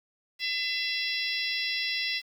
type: harmonic tone with a mistuned harmonic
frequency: 673 Hz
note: E5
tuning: 36 cents sharp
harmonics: 3 / 4 / 5 / 6 / 7 / 8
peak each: -33 / -34 / -35 / -36 / -36 / -37 dBFS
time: 0.39-2.22 s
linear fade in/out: 50 ms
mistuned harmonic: 7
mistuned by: +47 cents
effects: 9-bit